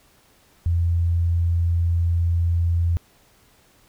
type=tone; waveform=sine; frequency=85.1 Hz; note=F2; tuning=44 cents flat; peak=-17 dBFS; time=0.66-2.97 s; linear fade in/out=0 ms; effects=pink hiss -57 dBFS RMS until 3.88 s